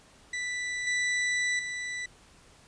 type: tone with level steps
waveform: 40% pulse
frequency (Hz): 1975.5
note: B6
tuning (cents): 0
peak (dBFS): -30 / -25 / -32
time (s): 0.33-2.06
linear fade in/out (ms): 5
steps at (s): 0.87 / 1.59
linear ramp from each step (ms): 2
effects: pink hiss -57 dBFS RMS until 2.67 s + resampled to 22050 Hz